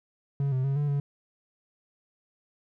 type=tone with pitch steps; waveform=triangle; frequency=139.6 / 129.9 / 137.5 / 145.8 / 141.9 Hz; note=C#3 / C3 / C#3 / D3 / C#3; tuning=+13 / -12 / -14 / -12 / +41 cents; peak=-22 dBFS; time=0.4-1 s; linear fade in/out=2 ms; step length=120 ms; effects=none